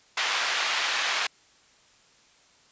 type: band-pass noise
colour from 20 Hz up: white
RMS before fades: -27 dBFS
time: 0.17-1.27 s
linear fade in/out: 5 ms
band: 920 to 3200 Hz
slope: 12 dB/octave
effects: white hiss -59 dBFS RMS until 2.71 s + resampled to 16000 Hz